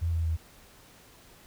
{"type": "tone with pitch steps", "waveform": "sine", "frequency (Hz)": [83.9, 82.32, 80.76], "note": ["E2", "E2", "E2"], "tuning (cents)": [31, -2, -35], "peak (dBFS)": -25, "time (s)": [0.01, 0.37], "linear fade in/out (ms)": 20, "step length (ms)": 120, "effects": ["pink hiss -55 dBFS RMS until 1.46 s"]}